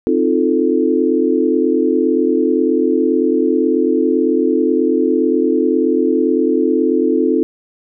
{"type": "chord", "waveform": "sine", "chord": "F dominant seventh", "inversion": "second", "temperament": "equal", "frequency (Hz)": [261.6, 311.1, 349.2, 440], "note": ["C4", "Eb4", "F4", "A4"], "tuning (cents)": [0, 0, 0, 0], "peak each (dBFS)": -17, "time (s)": [0.07, 7.43], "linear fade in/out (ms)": 0, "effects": []}